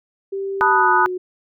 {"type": "tone with pitch glide", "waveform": "sine", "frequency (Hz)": [391.3, 365.1], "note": ["G4", "F#4"], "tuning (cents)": [-3, -23], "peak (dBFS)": -22, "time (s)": [0.32, 1.18], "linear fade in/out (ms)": 10, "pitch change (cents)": -120, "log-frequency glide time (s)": [0.68, 0.91]}
{"type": "chord", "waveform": "sine", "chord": "B dominant seventh", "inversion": "third", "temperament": "equal with one note detuned", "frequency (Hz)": [880, 981.5, 1244.5, 1480], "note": ["A5", "B5", "D#6", "F#6"], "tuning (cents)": [0, -11, 0, 0], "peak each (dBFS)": -18, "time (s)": [0.61, 1.06], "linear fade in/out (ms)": 0}
{"effects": []}